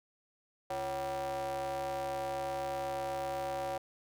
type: ring-modulated tone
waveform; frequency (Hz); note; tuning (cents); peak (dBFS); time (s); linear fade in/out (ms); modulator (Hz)
square; 103.83; G#2; 0; -32; 0.7-3.78; 5; 657
effects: none